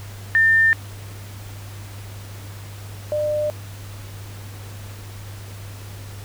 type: tone pair in turn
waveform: sine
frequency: 1800 / 600.7 Hz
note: A6 / D5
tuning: +39 / +39 cents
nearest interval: octave + perfect fifth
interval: 1900 cents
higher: first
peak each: -12 / -19 dBFS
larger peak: first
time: 0.35-0.73 / 3.12-3.5 s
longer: neither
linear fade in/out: 0 ms
effects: added 100 Hz sine -34 dBFS peak until 6.24 s + pink hiss -42 dBFS RMS until 6.24 s